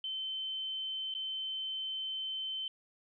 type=tone with dropouts; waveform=sine; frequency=3080 Hz; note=G7; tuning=31 cents flat; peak=-35 dBFS; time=0.04-2.68 s; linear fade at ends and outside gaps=2 ms; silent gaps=1.14-1.149 s; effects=none